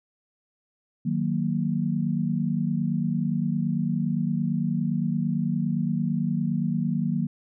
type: chord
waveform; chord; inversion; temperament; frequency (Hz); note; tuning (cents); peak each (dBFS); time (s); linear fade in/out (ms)
sine; D# minor; none; equal; 155.56 / 185 / 233.1; D#3 / F#3 / A#3; 0 / 0 / 0; -27; 1.05-7.27; 10
effects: none